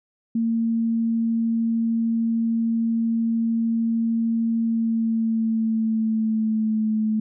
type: tone with pitch glide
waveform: sine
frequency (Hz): 228.3 to 217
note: A#3 to A3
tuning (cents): -36 to -24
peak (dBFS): -19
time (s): 0.35-7.2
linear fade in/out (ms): 5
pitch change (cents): -88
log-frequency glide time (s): 4.6-6.91
effects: none